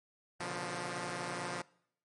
5% pulse tone cluster, 121.3 / 138.5 / 147.3 / 175.8 Hz, B2 / C#3 / D3 / F3, -31 / -1 / +6 / +12 cents, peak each -33 / -36 / -34 / -28 dBFS, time 0.4-1.62 s, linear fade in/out 5 ms, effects noise-tail reverb RT60 0.7 s tail -23 dB re dry + MP3 48 kbps

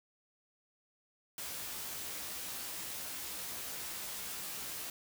white noise with comb filter, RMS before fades -42 dBFS, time 1.38-4.9 s, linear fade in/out 2 ms, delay 16 ms, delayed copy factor +0.75, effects none

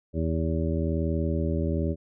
harmonic tone, 81.1 Hz, E2, 28 cents flat, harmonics 1 / 2 / 3 / 4 / 5 / 7, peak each -27 / -30 / -32 / -33 / -34 / -35 dBFS, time 0.13-1.96 s, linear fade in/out 50 ms, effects none

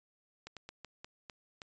slowing click train, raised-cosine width 0.2 ms, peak -28 dBFS, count 7, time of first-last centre 0.47-1.618 s, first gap 97 ms, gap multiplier 1.27, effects resampled to 16000 Hz

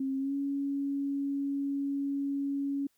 sine tone with pitch glide, 268.3 to 279.2 Hz, C4 to C#4, +44 to +13 cents, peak -29 dBFS, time 0-2.87 s, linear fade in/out 5 ms, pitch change +69 cents, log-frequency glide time 0.18-0.34 s, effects white hiss -73 dBFS RMS until 2.97 s

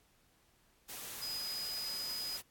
sine tone in noise, 4978 Hz, D#8, in tune, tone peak -38 dBFS, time 1.21-2.38 s, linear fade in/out 20 ms, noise white, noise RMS -45 dBFS, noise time 0.88-2.42 s, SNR +4 dB, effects pink hiss -70 dBFS RMS until 2.5 s + AAC 64 kbps

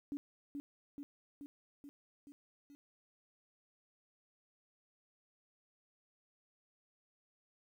sine tone with echo, 285.2 Hz, C#4, 49 cents sharp, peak -37 dBFS, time 0.12-0.17 s, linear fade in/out 0 ms, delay 430 ms, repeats 6, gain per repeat -3 dB, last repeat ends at 2.75 s, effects 12-bit

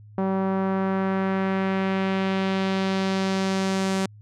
sawtooth tone with low-pass filter sweep, 191.6 Hz, G3, 39 cents flat, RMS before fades -24 dBFS, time 0.18-4.06 s, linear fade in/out 2 ms, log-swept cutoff 950 to 8100 Hz, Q 1.2, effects added 105 Hz sine -44 dBFS peak until 4.21 s

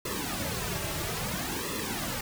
pink noise with flanger, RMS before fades -33 dBFS, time 0.05-2.21 s, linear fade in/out 5 ms, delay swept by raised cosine 1.3 to 4.1 ms, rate 0.6 Hz, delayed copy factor -0.85, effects none

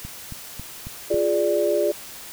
click train, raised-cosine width 5 ms, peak -22 dBFS, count 5, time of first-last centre 0.05-1.143 s, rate 3.66 Hz
sine chord, D diminished, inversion first, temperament equal, 349.2 / 415.3 / 587.3 Hz, F4 / Ab4 / D5, 0 / 0 / 0 cents, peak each -24 / -23 / -21 dBFS, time 1.1-1.92 s, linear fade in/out 10 ms
effects white hiss -39 dBFS RMS until 2.32 s

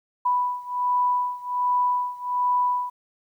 sine beating tone pair, 987.8 / 989.1 Hz, B5 / B5, 0 / +2 cents, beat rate 1.3 Hz, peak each -23 / -25 dBFS, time 0.25-2.9 s, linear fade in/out 10 ms, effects 10-bit

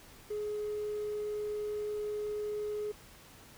triangle tone, 420.2 Hz, G#4, 20 cents sharp, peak -30 dBFS, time 0.3-2.92 s, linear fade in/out 10 ms, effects tanh soft clip ceiling -30 dBFS + pink hiss -55 dBFS RMS until 3.57 s

